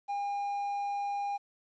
triangle tone, 808 Hz, G#5, 48 cents flat, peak -29 dBFS, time 0.08-1.38 s, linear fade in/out 20 ms, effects resampled to 16000 Hz + 11-bit

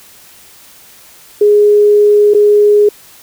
sine tone with dropouts, 415.3 Hz, G#4, in tune, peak -4 dBFS, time 1.41-2.89 s, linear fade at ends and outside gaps 5 ms, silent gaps 2.338-2.346 s, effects white hiss -40 dBFS RMS until 3.22 s

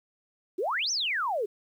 sine exponential two-way sweep, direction up then down, 329.6 to 6260 to 384.6 Hz, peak -26 dBFS, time 0.58-1.46 s, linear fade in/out 10 ms, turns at 0.91 s, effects 10-bit

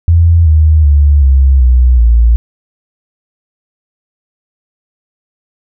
sine tone with pitch steps, 84 / 77.92 / 72.29 / 67.06 / 62.21 / 57.71 Hz, E2 / D#2 / D2 / C2 / B1 / A#1, +33 / +3 / -27 / +43 / +13 / -17 cents, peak -3 dBFS, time 0.08-2.36 s, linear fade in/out 0 ms, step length 380 ms, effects none

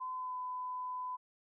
sine tone with pitch glide, 1020 to 1004.8 Hz, C6 to B5, -44 to +30 cents, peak -37 dBFS, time 0-1.17 s, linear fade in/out 20 ms, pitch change -26 cents, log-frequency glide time 0.13-0.37 s, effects none

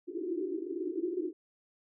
pink band-pass noise, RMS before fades -35 dBFS, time 0.07-1.33 s, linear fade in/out 50 ms, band 310 to 390 Hz, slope 96 dB/octave, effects none

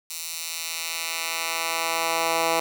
10% pulse tone with high-pass filter sweep, 164.81 Hz, E3, in tune, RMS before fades -27 dBFS, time 0.1-2.6 s, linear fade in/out 2 ms, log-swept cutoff 5600 to 560 Hz, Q 0.71, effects none

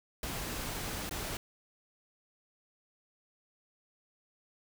pink noise with dropouts, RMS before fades -38 dBFS, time 0.23-1.37 s, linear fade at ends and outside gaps 2 ms, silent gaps 1.094-1.11 s, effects none

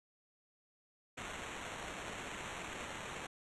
white noise with sample-and-hold, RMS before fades -45 dBFS, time 1.17-3.27 s, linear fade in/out 10 ms, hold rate 4900 Hz, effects resampled to 24000 Hz

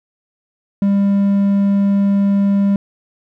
triangle tone, 199.3 Hz, G3, 29 cents sharp, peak -9 dBFS, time 0.82-2.76 s, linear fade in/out 2 ms, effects none

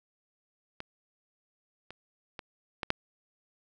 clicks, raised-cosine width 0.3 ms, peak -22 / -27 / -23 / -16 / -9 dBFS, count 5, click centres 0.804 / 1.906 / 2.392 / 2.832 / 2.904 s, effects none

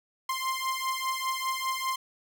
sawtooth beating tone pair, 1046.5 / 1051.5 Hz, C6 / C6, 0 / +8 cents, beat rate 5 Hz, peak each -28 dBFS, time 0.29-1.96 s, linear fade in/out 5 ms, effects none

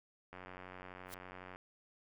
click train, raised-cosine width 0.5 ms, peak -34 dBFS, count 114, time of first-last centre 0.33-1.56 s, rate 91.9 Hz
white noise with exponential growth, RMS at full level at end -44 dBFS, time 1.06-1.14 s, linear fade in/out 0 ms, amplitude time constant 16 ms
effects none

